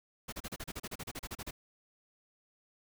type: noise bursts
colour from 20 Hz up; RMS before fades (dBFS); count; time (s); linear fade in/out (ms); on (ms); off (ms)
pink; -41; 16; 0.28-1.51; 10; 45; 34
effects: none